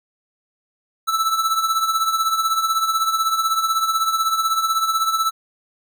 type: tone with tremolo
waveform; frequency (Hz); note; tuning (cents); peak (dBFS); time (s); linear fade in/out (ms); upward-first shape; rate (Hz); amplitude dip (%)
square; 1318.5; E6; 0; -15; 1.07-5.31; 20; triangle; 16; 70
effects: none